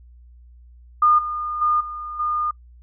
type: tone with level steps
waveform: sine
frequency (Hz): 1217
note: D#6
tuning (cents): -39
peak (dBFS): -12 / -24 / -16 / -29 / -20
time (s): 1.02-2.51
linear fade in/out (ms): 5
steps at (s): 1.18 / 1.61 / 1.8 / 2.19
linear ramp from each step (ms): 10
effects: noise-tail reverb RT60 0.1 s tail -23 dB re dry + added 60 Hz sine -44 dBFS peak until 2.82 s